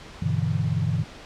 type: chord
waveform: sine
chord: E minor seventh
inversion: first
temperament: equal with one note detuned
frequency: 99.37 / 123.47 / 146.83 / 164.81 Hz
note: G2 / B2 / D3 / E3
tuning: +24 / 0 / 0 / 0 cents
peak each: -27 dBFS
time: 0.22-1.04 s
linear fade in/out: 5 ms
effects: pink hiss -43 dBFS RMS until 1.25 s + low-pass 5000 Hz 12 dB/octave